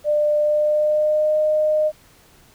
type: tone with pitch glide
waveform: sine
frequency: 597 to 613.4 Hz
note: D5 to D#5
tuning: +28 to -25 cents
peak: -15 dBFS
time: 0.04-1.92 s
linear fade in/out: 50 ms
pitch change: +47 cents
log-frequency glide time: 0.36-1.36 s
effects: pink hiss -52 dBFS RMS until 2.54 s